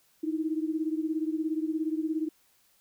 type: beating tone pair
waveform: sine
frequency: 311.1 / 328.1 Hz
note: D#4 / E4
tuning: 0 / -8 cents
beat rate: 17 Hz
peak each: -29 / -32 dBFS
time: 0.23-2.29 s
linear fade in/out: 10 ms
effects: white hiss -66 dBFS RMS until 2.8 s